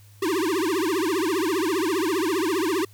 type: tone with vibrato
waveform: square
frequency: 349.2 Hz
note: F4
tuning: in tune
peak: -22 dBFS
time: 0.22-2.85 s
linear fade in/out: 5 ms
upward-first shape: triangle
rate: 15 Hz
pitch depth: 290 cents each way
effects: added 102 Hz sine -48 dBFS peak until 2.93 s + white hiss -57 dBFS RMS until 2.93 s